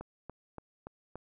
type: click train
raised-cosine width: 1 ms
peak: -28 dBFS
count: 5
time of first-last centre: 0.01-1.156 s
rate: 3.49 Hz
effects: none